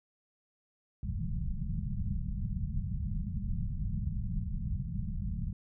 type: low-pass noise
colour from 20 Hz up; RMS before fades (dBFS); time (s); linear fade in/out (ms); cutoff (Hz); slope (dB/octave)
pink; -34; 1.03-5.53; 2; 210; 96
effects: none